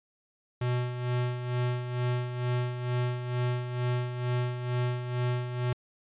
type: tone with tremolo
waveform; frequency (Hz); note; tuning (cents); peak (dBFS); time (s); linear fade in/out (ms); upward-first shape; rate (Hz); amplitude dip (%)
square; 123.47; B2; 0; -26; 0.61-5.73; 5; sine; 2.2; 60
effects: resampled to 8000 Hz

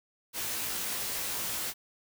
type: noise with comb filter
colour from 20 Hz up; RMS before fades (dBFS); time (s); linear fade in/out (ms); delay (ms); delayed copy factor
white; -34; 0.33-1.74; 50; 18; +0.8
effects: none

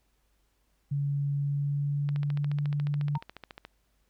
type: tone with pitch glide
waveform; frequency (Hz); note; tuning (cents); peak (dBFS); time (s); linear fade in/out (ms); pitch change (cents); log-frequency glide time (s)
sine; 141.9 to 145.22; C#3 to D3; +41 to -19; -26; 0.91-3.18; 10; +40; 1.34-2.6
type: click train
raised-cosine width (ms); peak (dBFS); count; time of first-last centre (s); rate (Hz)
0.3; -26; 23; 2.09-3.65; 14.1
type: tone with exponential decay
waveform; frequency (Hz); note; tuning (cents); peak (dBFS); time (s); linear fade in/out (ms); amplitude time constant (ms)
sine; 920; A#5; -23; -29; 3.15-3.24; 2; 18
effects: added 50 Hz sine -70 dBFS peak until 4.09 s + pink hiss -74 dBFS RMS until 4.09 s

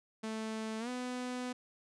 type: tone with pitch glide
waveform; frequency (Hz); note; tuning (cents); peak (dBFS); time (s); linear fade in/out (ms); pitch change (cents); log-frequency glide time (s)
sawtooth; 220 to 249.8; A3 to B3; 0 to +20; -33; 0.23-1.53; 10; +220; 0.79-0.89
effects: resampled to 22050 Hz

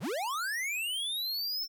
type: linear sweep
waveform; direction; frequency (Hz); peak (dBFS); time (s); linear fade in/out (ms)
square; up; 84.7 to 5410; -32; 0-1.68; 50
effects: none

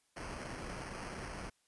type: noise with sample-and-hold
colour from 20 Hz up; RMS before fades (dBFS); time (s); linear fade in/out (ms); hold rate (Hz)
pink; -44; 0.16-1.5; 10; 3675
effects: white hiss -75 dBFS RMS until 1.67 s + resampled to 24000 Hz

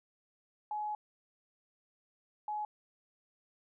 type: tone bursts at uneven times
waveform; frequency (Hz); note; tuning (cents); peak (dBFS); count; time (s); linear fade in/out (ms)
sine; 844; G#5; +28; -34; 2; 0.71-0.95 / 2.48-2.65; 2
effects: none

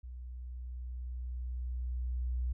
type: tone with level ramp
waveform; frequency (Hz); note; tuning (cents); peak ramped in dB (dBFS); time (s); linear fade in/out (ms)
sine; 61.74; B1; 0; -42 to -30; 0.03-2.53; 10
effects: none

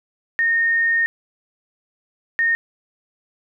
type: tone bursts at uneven times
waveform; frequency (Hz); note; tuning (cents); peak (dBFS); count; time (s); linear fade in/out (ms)
sine; 1840; A#6; -23; -15; 2; 0.39-1.06 / 2.39-2.55; 0
effects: none

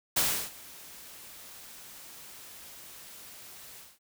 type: noise with ADSR envelope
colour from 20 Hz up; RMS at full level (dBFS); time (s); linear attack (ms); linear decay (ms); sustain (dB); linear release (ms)
white; -25; 0.16-3.99; 10; 330; -23; 210
effects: none

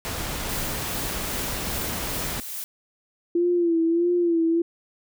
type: noise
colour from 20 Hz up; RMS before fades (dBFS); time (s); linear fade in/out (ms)
pink; -30; 0.05-2.4; 0
type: noise with tremolo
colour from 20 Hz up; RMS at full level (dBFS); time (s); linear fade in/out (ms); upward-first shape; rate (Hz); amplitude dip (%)
blue; -32; 0.49-2.64; 0; triangle; 2.5; 50
type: tone with vibrato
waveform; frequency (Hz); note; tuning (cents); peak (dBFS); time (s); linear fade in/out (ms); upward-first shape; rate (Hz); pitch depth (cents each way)
sine; 340; F4; -46; -18; 3.35-4.62; 5; sine; 1.6; 63
effects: none

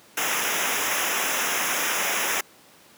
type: noise with comb filter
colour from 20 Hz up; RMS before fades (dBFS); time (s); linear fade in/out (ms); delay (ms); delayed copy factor
pink; -25; 0.17-2.41; 5; 0.23; -0.85
effects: pink hiss -52 dBFS RMS until 2.97 s + high-pass 200 Hz 12 dB/octave

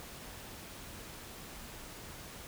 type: silence
effects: pink hiss -48 dBFS RMS until 2.47 s

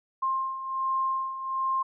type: beating tone pair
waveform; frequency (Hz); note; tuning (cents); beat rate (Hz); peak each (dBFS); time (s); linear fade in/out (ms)
sine; 1058 / 1059.3; C6 / C6; +19 / +21; 1.3; -33 / -27; 0.22-1.83; 10
effects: none

